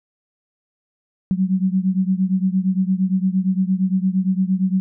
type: beating tone pair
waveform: sine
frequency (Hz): 185 / 193.7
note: F#3 / G3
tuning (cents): 0 / -20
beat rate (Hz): 8.7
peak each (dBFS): -18 / -20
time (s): 1.31-4.8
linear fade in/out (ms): 0
effects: none

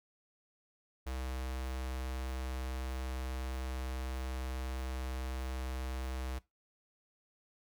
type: tone with notch filter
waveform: square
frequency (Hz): 64.4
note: C2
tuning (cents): -27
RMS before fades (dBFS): -39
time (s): 1.06-6.39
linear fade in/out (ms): 10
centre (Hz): 140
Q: 0.55
effects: noise-tail reverb RT60 0.2 s tail -19 dB re dry

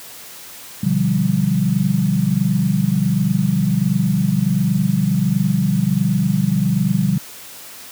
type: chord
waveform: sine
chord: G dominant seventh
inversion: first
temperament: equal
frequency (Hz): 123.47 / 146.83 / 174.61 / 196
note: B2 / D3 / F3 / G3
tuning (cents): 0 / 0 / 0 / 0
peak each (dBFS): -22 / -20 / -19 / -18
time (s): 0.83-7.18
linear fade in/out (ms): 5
effects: white hiss -37 dBFS RMS until 7.91 s + high-pass 80 Hz 12 dB/octave

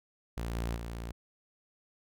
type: tone with level steps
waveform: sawtooth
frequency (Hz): 57.7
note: A#1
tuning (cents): -17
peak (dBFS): -30 / -28 / -34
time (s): 0.37-1.12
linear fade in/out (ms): 5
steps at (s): 0.54 / 0.75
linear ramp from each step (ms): 20
effects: none

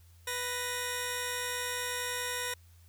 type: tone pair together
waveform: 10% pulse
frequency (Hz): 493.9 / 1864.7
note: B4 / A#6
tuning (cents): 0 / 0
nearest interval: octave + major seventh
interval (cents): 2300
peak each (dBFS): -27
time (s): 0.27-2.54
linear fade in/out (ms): 5
effects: added 85 Hz sine -55 dBFS peak until 2.88 s + white hiss -66 dBFS RMS until 2.88 s

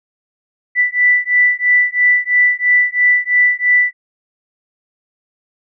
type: beating tone pair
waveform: sine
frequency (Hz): 1975.5 / 1978.5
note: B6 / B6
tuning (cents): 0 / +3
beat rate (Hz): 3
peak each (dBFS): -13 / -13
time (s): 0.75-3.93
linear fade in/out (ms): 50
effects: none

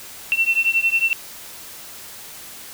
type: beating tone pair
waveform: sine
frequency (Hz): 2696 / 2707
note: E7 / E7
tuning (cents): +38 / +45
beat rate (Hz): 11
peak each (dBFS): -19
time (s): 0.32-1.13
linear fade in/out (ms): 0
effects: white hiss -38 dBFS RMS until 2.73 s

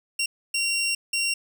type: tone bursts at uneven times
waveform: 20% pulse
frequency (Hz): 2752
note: F7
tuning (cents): -26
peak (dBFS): -18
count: 3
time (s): 0.19-0.26 / 0.54-0.95 / 1.13-1.34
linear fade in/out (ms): 5
effects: none

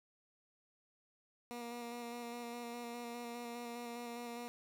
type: tone with vibrato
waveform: 15% pulse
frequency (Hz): 238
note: A#3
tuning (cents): +36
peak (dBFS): -37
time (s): 1.51-4.48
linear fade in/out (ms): 0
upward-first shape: square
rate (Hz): 4.9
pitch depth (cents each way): 16
effects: none

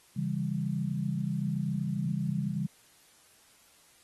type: chord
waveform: sine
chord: C# diminished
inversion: none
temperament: just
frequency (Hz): 138.59 / 166.31 / 199.57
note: C#3 / E3 / G3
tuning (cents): 0 / +16 / +31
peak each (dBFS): -33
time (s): 0.16-2.67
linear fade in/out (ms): 10
effects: white hiss -61 dBFS RMS until 4.03 s + AAC 32 kbps

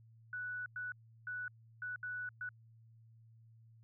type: tone bursts at uneven times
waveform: sine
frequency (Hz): 1480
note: F#6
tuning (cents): 0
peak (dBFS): -39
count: 6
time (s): 0.33-0.66 / 0.76-0.92 / 1.27-1.48 / 1.82-1.96 / 2.03-2.29 / 2.41-2.49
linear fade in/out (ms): 2
effects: added 113 Hz sine -59 dBFS peak until 3.83 s

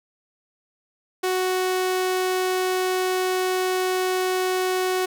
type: tone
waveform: sawtooth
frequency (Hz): 370.3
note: F#4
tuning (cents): +1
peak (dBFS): -17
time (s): 1.23-5.06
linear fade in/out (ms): 10
effects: none

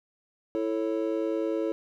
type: chord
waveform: triangle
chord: A major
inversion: second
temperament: just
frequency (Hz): 330 / 440 / 550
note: E4 / A4 / C#5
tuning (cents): +2 / 0 / -14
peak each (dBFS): -27 / -29 / -30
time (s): 0.55-1.72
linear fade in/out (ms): 0
effects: none

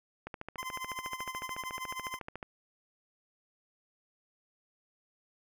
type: click train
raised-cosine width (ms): 0.5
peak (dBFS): -25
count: 31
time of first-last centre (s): 0.27-2.428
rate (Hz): 13.9
type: tone with tremolo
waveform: 25% pulse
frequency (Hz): 1034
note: C6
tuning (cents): -21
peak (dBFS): -31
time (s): 0.58-2.19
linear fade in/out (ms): 5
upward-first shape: sine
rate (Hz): 13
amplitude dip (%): 75
effects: none

